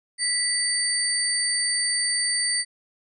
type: tone cluster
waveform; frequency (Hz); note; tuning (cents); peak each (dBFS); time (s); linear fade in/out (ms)
sine; 1966 / 4606 / 8970; B6 / D8 / C#9; -8 / -34 / +19; -28 / -25 / -25; 0.18-2.65; 50
effects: none